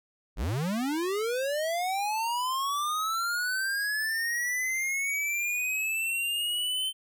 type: linear sweep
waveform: square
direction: up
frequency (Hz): 37.11 to 3093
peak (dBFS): -28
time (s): 0.36-6.93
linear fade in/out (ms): 50
effects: none